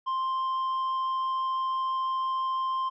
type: tone with tanh clipping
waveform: sine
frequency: 1049 Hz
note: C6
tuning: 4 cents sharp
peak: -27 dBFS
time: 0.06-2.9 s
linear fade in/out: 20 ms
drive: 4 dB
effects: none